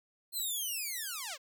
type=linear sweep; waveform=5% pulse; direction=down; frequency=4229 to 493.9 Hz; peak=-26 dBFS; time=0.32-1.38 s; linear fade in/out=50 ms; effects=none